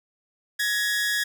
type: tone pair together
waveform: sawtooth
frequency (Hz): 1678 / 1876.2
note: G#6 / A#6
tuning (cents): +17 / +11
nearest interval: major second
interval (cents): 194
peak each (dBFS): -20 / -26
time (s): 0.59-1.24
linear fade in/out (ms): 10
effects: none